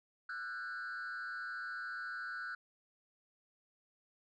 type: tone with frequency modulation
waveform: sine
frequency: 1480 Hz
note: F#6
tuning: in tune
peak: -37 dBFS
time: 0.29-2.55 s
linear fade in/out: 5 ms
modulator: 123 Hz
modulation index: 0.99
effects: tanh soft clip ceiling -39 dBFS